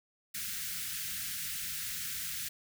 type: band-stop noise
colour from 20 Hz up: white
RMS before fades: -38 dBFS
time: 0.34-2.49 s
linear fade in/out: 10 ms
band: 210 to 1400 Hz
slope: 48 dB/octave
effects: none